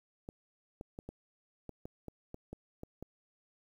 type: clicks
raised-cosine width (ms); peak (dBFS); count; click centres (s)
2; -30; 11; 0.289 / 0.811 / 0.989 / 1.09 / 1.693 / 1.855 / 2.083 / 2.344 / 2.53 / 2.834 / 3.026
effects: 10-bit